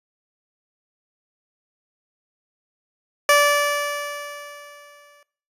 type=tone with exponential decay; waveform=15% pulse; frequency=581 Hz; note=D5; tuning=19 cents flat; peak=-5 dBFS; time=3.29-5.23 s; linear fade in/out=2 ms; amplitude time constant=420 ms; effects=noise-tail reverb RT60 0.5 s tail -20 dB re dry + resampled to 32000 Hz